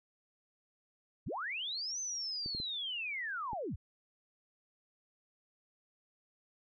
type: linear two-way sweep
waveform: sine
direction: up then down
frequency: 41.2 to 6210 to 41.2 Hz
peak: -36 dBFS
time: 1.26-3.76 s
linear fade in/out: 10 ms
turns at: 2 s
type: clicks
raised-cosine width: 3 ms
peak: -32 dBFS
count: 4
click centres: 2.461 / 2.549 / 2.601 / 3.532 s
effects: none